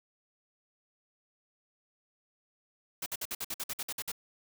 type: noise bursts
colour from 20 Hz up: white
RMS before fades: -36 dBFS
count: 12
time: 3.02-4.118 s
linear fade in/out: 5 ms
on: 42 ms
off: 54 ms
effects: none